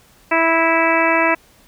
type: harmonic tone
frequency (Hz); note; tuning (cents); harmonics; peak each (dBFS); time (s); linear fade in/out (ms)
328.5; E4; -6; 1 / 2 / 3 / 4 / 5 / 6 / 7 / 8; -21 / -19 / -19 / -23 / -23 / -21 / -22 / -23; 0.31-1.35; 10
effects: pink hiss -51 dBFS RMS until 1.67 s